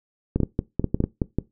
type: clicks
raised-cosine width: 3 ms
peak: -8 dBFS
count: 11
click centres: 0.36 / 0.403 / 0.433 / 0.591 / 0.796 / 0.843 / 0.945 / 1.004 / 1.04 / 1.218 / 1.386 s
effects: noise-tail reverb RT60 0.2 s tail -20 dB re dry